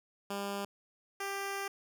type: tone pair in turn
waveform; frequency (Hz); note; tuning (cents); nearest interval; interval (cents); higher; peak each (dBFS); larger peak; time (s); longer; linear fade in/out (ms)
10% pulse; 200 / 395.2; G3 / G4; +35 / +14; octave; 1179; second; -27; neither; 0.3-0.65 / 1.2-1.68; second; 5
effects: none